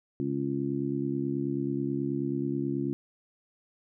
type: harmonic tone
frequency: 69.3 Hz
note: C#2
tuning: in tune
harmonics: 2 / 3 / 4 / 5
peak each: -34 / -36 / -31 / -33 dBFS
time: 0.2-2.93 s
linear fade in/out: 0 ms
effects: none